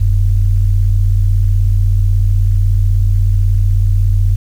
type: tone pair together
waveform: sine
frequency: 40.75 / 97 Hz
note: E1 / G2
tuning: -19 / -18 cents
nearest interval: octave + minor third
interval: 1501 cents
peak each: -11 dBFS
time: 0-4.36 s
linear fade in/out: 10 ms
effects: 7-bit